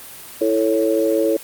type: chord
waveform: sine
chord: A major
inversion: second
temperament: equal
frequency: 329.6 / 440 / 554.4 Hz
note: E4 / A4 / C#5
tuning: 0 / 0 / 0 cents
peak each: -19 dBFS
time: 0.41-1.37 s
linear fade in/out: 5 ms
effects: white hiss -37 dBFS RMS until 1.43 s + Opus 32 kbps